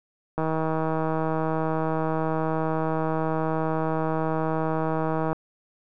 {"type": "click train", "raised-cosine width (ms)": 1, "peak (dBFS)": -13, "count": 788, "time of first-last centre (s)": [0.38, 5.33], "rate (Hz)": 159, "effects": []}